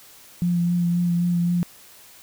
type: tone with vibrato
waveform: sine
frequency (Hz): 174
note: F3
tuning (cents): -6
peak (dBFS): -18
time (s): 0.42-1.63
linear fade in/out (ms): 0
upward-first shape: sine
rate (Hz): 3.8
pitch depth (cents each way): 18
effects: white hiss -48 dBFS RMS until 2.22 s